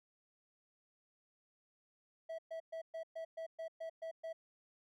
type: tone bursts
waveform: triangle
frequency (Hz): 652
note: E5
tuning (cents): -19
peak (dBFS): -39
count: 10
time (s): 2.29-4.33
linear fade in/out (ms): 10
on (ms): 96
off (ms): 120
effects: none